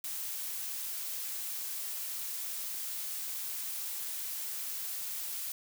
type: noise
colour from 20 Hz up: blue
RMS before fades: -38 dBFS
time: 0.04-5.52 s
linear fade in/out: 2 ms
effects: none